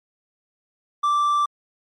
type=tone; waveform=triangle; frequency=1172 Hz; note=D6; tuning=4 cents flat; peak=-15 dBFS; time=1.03-1.46 s; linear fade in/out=10 ms; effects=MP3 48 kbps